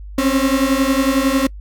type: beating tone pair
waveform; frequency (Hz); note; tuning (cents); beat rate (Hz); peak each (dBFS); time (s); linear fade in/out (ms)
35% pulse; 263.9 / 274.9; C4 / C#4; +15 / -14; 11; -15; 0.18-1.47; 5
effects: noise-tail reverb RT60 0.1 s tail -25 dB re dry + added 50 Hz sine -30 dBFS peak until 1.6 s